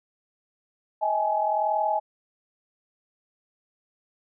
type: tone cluster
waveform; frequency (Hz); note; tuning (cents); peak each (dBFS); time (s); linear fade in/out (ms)
sine; 636 / 809 / 850; D#5 / G#5 / G#5; +38 / -46 / +40; -27 / -29 / -24; 1.01-2; 20
effects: none